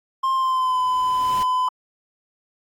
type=tone with pitch glide; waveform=triangle; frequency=1058 to 1010.8 Hz; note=C6 to B5; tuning=+19 to +40 cents; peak=-16 dBFS; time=0.23-1.69 s; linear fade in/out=10 ms; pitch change=-79 cents; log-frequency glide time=0.33-0.8 s
type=noise with exponential growth; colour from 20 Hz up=pink; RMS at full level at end=-34 dBFS; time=0.23-1.43 s; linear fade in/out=1 ms; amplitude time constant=260 ms
effects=AAC 64 kbps